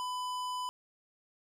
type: tone with hard clipping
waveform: sine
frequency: 1000 Hz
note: B5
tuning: 21 cents sharp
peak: -36 dBFS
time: 0-0.69 s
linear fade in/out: 0 ms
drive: 16 dB
effects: none